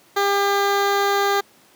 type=tone with notch filter; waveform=15% pulse; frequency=400.5 Hz; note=G4; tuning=37 cents sharp; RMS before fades=-19 dBFS; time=0.16-1.41 s; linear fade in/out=10 ms; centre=9300 Hz; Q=1.1; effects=pink hiss -53 dBFS RMS until 1.75 s + high-pass 200 Hz 12 dB/octave